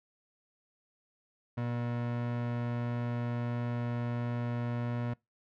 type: tone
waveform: 30% pulse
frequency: 119.9 Hz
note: A#2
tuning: 49 cents sharp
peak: -29 dBFS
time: 1.57-5.14 s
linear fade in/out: 10 ms
effects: noise-tail reverb RT60 0.2 s tail -24 dB re dry + low-pass 2000 Hz 12 dB/octave